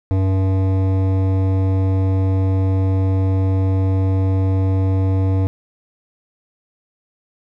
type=tone with hard clipping; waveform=sine; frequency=95.2 Hz; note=F#2; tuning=50 cents sharp; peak=-16 dBFS; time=0.11-5.47 s; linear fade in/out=0 ms; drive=14 dB; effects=none